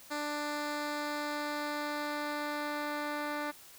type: tone with low-pass filter sweep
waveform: 10% pulse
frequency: 295.4 Hz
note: D4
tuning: 10 cents sharp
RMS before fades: -36 dBFS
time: 0.1-3.52 s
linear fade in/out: 20 ms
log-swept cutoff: 7300 to 3100 Hz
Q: 0.88
effects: white hiss -54 dBFS RMS until 3.78 s